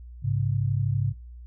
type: tone pair together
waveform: sine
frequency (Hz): 103.83 / 136.25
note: G#2 / C#3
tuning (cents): 0 / -29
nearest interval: perfect fourth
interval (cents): 471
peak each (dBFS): -25 / -25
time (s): 0.22-1.14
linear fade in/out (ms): 50
effects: noise-tail reverb RT60 0.2 s tail -17 dB re dry + added 60 Hz sine -40 dBFS peak until 1.46 s